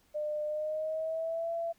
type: tone with pitch glide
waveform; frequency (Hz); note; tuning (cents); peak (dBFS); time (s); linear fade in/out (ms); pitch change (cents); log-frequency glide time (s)
sine; 602 to 671.8; D5 to E5; +43 to +33; -31; 0.14-1.73; 20; +190; 0.46-1.52
effects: pink hiss -68 dBFS RMS until 1.78 s